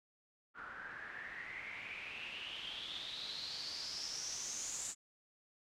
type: noise with low-pass filter sweep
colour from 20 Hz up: white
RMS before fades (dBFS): -45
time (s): 0.54-4.95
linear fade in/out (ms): 50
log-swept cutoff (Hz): 1400 to 7500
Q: 8.1
effects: none